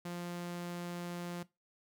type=tone; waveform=sawtooth; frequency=174.61 Hz; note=F3; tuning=in tune; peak=-35 dBFS; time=0.05-1.43 s; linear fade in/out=5 ms; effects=noise-tail reverb RT60 0.2 s tail -18 dB re dry